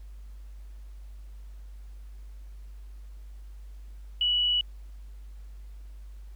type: tone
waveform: sine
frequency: 2943 Hz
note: F#7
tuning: 10 cents flat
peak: -22 dBFS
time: 4.21-4.61 s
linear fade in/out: 2 ms
effects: added 50 Hz sine -41 dBFS peak until 6.35 s + pink hiss -65 dBFS RMS until 6.35 s